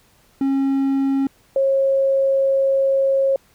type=tone pair in turn; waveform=triangle / sine; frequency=272.1 / 542 Hz; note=C#4 / C#5; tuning=-32 / -39 cents; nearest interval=octave; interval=1193 cents; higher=second; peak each=-14 dBFS; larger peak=neither; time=0.41-1.27 / 1.56-3.36 s; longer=second; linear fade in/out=2 ms; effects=pink hiss -56 dBFS RMS until 3.54 s